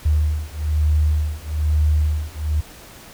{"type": "beating tone pair", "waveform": "sine", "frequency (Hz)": [75.5, 76.6], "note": ["D2", "D#2"], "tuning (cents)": [48, -27], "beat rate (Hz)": 1.1, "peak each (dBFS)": [-19, -19], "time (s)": [0.05, 2.61], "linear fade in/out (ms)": 10, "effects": ["pink hiss -42 dBFS RMS until 3.13 s"]}